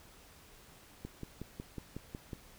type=click train; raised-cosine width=3 ms; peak=-28 dBFS; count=8; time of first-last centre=1.05-2.332 s; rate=5.46 Hz; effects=pink hiss -58 dBFS RMS until 2.58 s